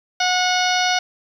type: harmonic tone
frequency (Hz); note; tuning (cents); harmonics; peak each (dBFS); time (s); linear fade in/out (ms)
730; F#5; -24; 1 / 2 / 3 / 4 / 5 / 6 / 7 / 8; -20 / -23 / -25 / -26 / -27 / -28 / -28 / -29; 0.2-0.99; 5
effects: 8-bit